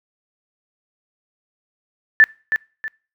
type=tone with echo; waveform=sine; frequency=1760 Hz; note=A6; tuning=in tune; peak=-6 dBFS; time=2.2-2.24 s; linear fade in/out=0 ms; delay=320 ms; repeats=2; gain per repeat=-9 dB; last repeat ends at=2.88 s; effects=noise-tail reverb RT60 0.4 s tail -26 dB re dry